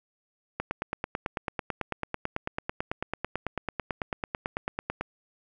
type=click train; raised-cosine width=0.5 ms; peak=-14 dBFS; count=41; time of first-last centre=0.6-5.01 s; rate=9.07 Hz; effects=none